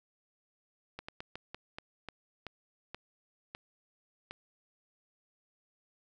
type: slowing click train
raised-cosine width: 0.3 ms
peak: -25 dBFS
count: 11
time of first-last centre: 0.99-4.31 s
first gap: 95 ms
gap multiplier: 1.26
effects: none